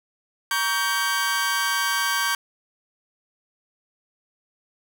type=chord; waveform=sawtooth; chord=G diminished; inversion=first; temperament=just; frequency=940.8 / 1128.9 / 1568 Hz; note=Bb5 / Db6 / G6; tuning=+16 / +31 / 0 cents; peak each=-26 / -23 / -20 dBFS; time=0.51-2.35 s; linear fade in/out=2 ms; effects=none